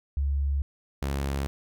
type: tone pair in turn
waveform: sine / sawtooth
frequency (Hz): 70 / 69.16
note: C#2 / C#2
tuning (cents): +18 / -3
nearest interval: unison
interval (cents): 21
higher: first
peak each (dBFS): -23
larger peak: neither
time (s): 0.17-0.62 / 1.02-1.47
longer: neither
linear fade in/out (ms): 0
effects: none